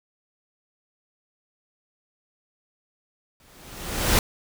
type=noise with exponential growth; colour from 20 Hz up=pink; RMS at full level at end=-17 dBFS; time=3.4-4.19 s; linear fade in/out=1 ms; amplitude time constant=170 ms; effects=none